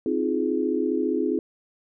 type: chord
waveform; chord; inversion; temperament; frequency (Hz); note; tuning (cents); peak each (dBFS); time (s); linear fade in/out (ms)
sine; F minor seventh; second; just; 261.9 / 314.3 / 349.2 / 419.1; C4 / Eb4 / F4 / Ab4; +2 / +18 / 0 / +16; -27; 0.06-1.39; 2
effects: none